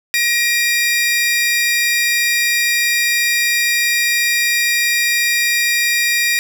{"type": "tone pair together", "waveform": "sawtooth", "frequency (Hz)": [1893, 2400], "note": ["A#6", "D7"], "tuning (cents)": [26, 37], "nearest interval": "major third", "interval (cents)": 411, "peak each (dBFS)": -13, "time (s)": [0.14, 6.39], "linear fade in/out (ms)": 0, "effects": []}